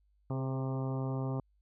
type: harmonic tone with a mistuned harmonic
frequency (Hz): 132.2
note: C3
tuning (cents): +18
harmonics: 1 / 2 / 3 / 4 / 5 / 6 / 7 / 8 / 9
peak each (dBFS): -33 / -39 / -43 / -45 / -47 / -49 / -50 / -51 / -52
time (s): 0.3-1.4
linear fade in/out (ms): 2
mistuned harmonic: 3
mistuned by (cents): +24
effects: added 50 Hz sine -67 dBFS peak until 1.61 s